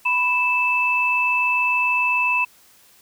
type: tone pair together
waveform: sine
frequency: 987 / 2633 Hz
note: B5 / E7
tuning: -1 / -3 cents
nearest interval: octave + perfect fourth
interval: 1698 cents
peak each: -22 / -18 dBFS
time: 0.05-2.45 s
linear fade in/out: 10 ms
effects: white hiss -53 dBFS RMS until 3.01 s